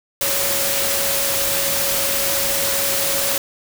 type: tone in noise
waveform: sine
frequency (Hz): 554.4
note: C#5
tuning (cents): 0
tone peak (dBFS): -27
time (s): 0.21-3.38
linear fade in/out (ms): 2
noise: white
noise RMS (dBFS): -20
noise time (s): 0.21-3.38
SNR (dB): -10
effects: none